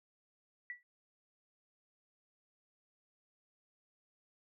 sine tone with exponential decay, 1953 Hz, B6, 20 cents flat, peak -37 dBFS, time 0.7-0.83 s, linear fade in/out 1 ms, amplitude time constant 28 ms, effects none

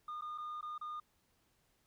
sine tone with dropouts, 1219 Hz, D#6, 36 cents flat, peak -38 dBFS, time 0.08-1 s, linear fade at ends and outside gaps 5 ms, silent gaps 0.211-0.22 / 0.378-0.382 / 0.611-0.627 / 0.78-0.812 s, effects tanh soft clip ceiling -39 dBFS + pink hiss -75 dBFS RMS until 1.86 s

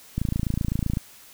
click train, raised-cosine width 5 ms, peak -12 dBFS, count 23, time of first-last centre 0.18-0.971 s, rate 27.8 Hz, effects white hiss -49 dBFS RMS until 1.33 s

